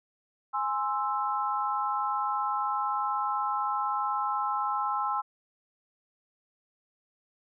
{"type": "chord", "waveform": "sine", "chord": "Ab augmented", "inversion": "none", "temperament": "equal", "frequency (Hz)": [830.6, 1046.5, 1318.5], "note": ["Ab5", "C6", "E6"], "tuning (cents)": [0, 0, 0], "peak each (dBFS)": -31, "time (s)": [0.53, 5.22], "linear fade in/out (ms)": 20, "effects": []}